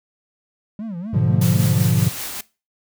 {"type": "tone with vibrato", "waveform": "triangle", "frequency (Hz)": 196, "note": "G3", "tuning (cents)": 0, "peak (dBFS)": -24, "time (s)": [0.79, 1.81], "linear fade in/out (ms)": 2, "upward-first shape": "sine", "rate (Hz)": 4, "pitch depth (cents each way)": 260}
{"type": "chord", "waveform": "triangle", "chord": "G# diminished seventh", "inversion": "none", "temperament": "equal with one note detuned", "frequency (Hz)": [104.55, 123.47, 146.83, 174.61], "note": ["G#2", "B2", "D3", "F3"], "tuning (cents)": [12, 0, 0, 0], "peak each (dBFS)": -18, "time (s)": [1.13, 2.09], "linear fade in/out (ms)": 10}
{"type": "noise with tremolo", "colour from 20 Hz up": "white", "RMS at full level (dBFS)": -28, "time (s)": [1.41, 2.41], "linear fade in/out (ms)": 5, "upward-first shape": "sine", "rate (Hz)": 5.2, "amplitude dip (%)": 30}
{"effects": ["noise-tail reverb RT60 0.3 s tail -20 dB re dry"]}